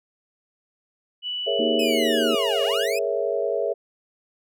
sine tone with pitch glide, 2960 to 2869 Hz, F#7 to F7, 0 to +46 cents, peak -26 dBFS, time 1.22-2.87 s, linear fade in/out 50 ms, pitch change -54 cents, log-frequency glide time 1.86-2.43 s
sine chord, A# half-diminished seventh, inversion third, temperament equal, 415.3 / 466.2 / 554.4 / 659.3 Hz, G#4 / A#4 / C#5 / E5, 0 / 0 / 0 / 0 cents, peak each -27 dBFS, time 1.46-3.74 s, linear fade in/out 20 ms
harmonic tone, 78 Hz, D#2, 5 cents sharp, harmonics 3 / 4 / 5, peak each -26 / -27 / -28 dBFS, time 1.59-2.35 s, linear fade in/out 5 ms
sawtooth linear two-way sweep, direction down then up, 2604 to 538 to 2604 Hz, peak -25 dBFS, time 1.79-2.99 s, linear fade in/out 5 ms, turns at 2.63 s
effects none

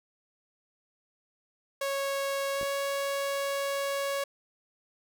sawtooth tone with pitch glide, 552 to 556.8 Hz, C#5 to C#5, -7 to +8 cents, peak -25 dBFS, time 1.81-4.24 s, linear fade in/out 5 ms, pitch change +15 cents, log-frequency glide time 2.54-2.61 s
clicks, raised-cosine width 2 ms, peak -29 dBFS, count 2, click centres 2.613 / 2.63 s
effects none

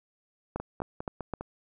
two click trains, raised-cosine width 1 ms, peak -18 / -21 dBFS, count 4 / 5, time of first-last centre 0.56-1.337 / 0.6-1.41 s, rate 3.86 / 4.94 Hz, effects none

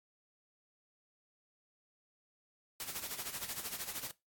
white noise with tremolo, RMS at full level -39 dBFS, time 2.8-4.11 s, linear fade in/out 0 ms, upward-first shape sine, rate 13 Hz, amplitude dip 70%, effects noise-tail reverb RT60 0.2 s tail -19 dB re dry + AAC 64 kbps

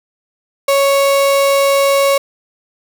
35% pulse tone, 554.4 Hz, C#5, in tune, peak -8 dBFS, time 0.68-2.18 s, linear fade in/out 5 ms, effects none

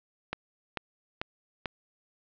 click train, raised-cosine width 0.3 ms, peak -15 dBFS, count 4, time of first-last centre 0.33-1.657 s, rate 2.26 Hz, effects low-pass 4000 Hz 12 dB/octave

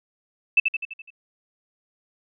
sine tone with echo, 2637 Hz, E7, in tune, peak -12 dBFS, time 0.57-0.6 s, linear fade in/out 5 ms, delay 84 ms, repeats 6, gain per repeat -5 dB, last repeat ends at 1.104 s, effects none

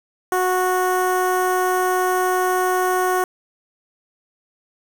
15% pulse tone with notch filter, 367.4 Hz, F#4, 12 cents flat, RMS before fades -19 dBFS, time 0.32-3.24 s, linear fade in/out 2 ms, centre 3900 Hz, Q 0.66, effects 7-bit

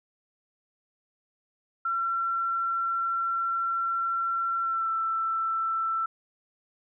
sine tone with pitch glide, 1357 to 1332.9 Hz, E6 to E6, +50 to +19 cents, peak -25 dBFS, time 1.85-6.06 s, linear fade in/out 5 ms, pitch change -31 cents, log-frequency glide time 4.61-4.91 s, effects none

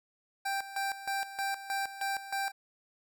25% pulse tone with tremolo, 786 Hz, G5, 4 cents sharp, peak -27 dBFS, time 0.45-2.52 s, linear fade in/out 10 ms, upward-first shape square, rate 3.2 Hz, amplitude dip 75%, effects none

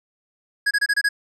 square tone bursts, 1661.2 Hz, G#6, in tune, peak -17 dBFS, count 6, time 0.66-1.09 s, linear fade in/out 10 ms, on 50 ms, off 26 ms, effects low-pass 8000 Hz 12 dB/octave

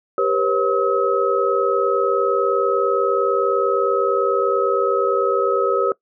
sine tone cluster, 393.2 / 482.1 / 542 / 1281 Hz, G4 / B4 / C#5 / E6, +5 / -42 / -39 / -50 cents, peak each -21 dBFS, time 0.18-5.92 s, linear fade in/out 2 ms, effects noise-tail reverb RT60 0.1 s tail -21 dB re dry

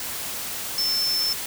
sine tone in noise, 5310 Hz, E8, 12 cents sharp, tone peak -21 dBFS, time 0.78-1.33 s, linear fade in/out 2 ms, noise white, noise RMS -31 dBFS, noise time 0-1.46 s, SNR +7 dB, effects none

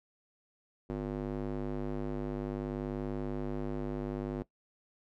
square tone with band-pass filter, 50.3 Hz, G1, 45 cents sharp, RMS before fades -36 dBFS, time 0.89-4.43 s, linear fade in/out 10 ms, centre 350 Hz, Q 1.3, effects noise-tail reverb RT60 0.1 s tail -18 dB re dry

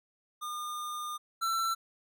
square tone pair in turn, 1212 / 1341.8 Hz, D#6 / E6, -46 / +30 cents, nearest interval major second, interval 176 cents, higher second, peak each -36 / -29 dBFS, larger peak second, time 0.41-1.18 / 1.41-1.75 s, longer first, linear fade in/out 20 ms, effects none

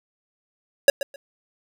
square tone with echo, 556 Hz, C#5, 5 cents sharp, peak -9 dBFS, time 0.88-0.9 s, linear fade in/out 2 ms, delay 130 ms, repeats 2, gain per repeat -15 dB, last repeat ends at 1.16 s, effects none

